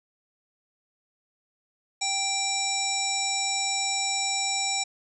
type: harmonic tone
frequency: 783 Hz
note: G5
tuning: 2 cents flat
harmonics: 1 / 3 / 5 / 7 / 9 / 10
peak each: -32 / -32 / -32 / -32 / -32 / -32 dBFS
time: 2.01-4.84 s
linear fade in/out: 10 ms
effects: none